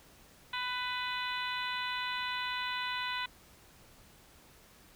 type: harmonic tone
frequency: 498 Hz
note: B4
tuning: 14 cents sharp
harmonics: 2 / 3 / 4 / 5 / 6 / 7 / 8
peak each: -38 / -40 / -41 / -42 / -43 / -43 / -44 dBFS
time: 0.53-3.26 s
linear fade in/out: 5 ms
effects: pink hiss -59 dBFS RMS until 4.95 s